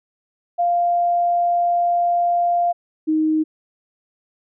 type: tone pair in turn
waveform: sine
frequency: 697 / 312.4 Hz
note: F5 / D#4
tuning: -4 / +7 cents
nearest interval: octave + major second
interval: 1389 cents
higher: first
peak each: -15 dBFS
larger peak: neither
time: 0.58-2.73 / 3.07-3.44 s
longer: first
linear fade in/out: 20 ms
effects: none